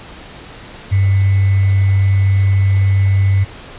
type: tone with sample-and-hold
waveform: sine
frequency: 97.4 Hz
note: G2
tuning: 11 cents flat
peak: -9 dBFS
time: 0.91-3.45 s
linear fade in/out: 20 ms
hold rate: 2100 Hz
effects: pink hiss -35 dBFS RMS until 3.78 s + resampled to 8000 Hz